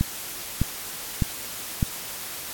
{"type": "click train", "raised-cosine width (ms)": 5, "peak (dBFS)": -8, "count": 4, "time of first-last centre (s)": [0.01, 1.828], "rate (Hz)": 1.65, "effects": ["white hiss -35 dBFS RMS until 2.53 s", "AAC 64 kbps"]}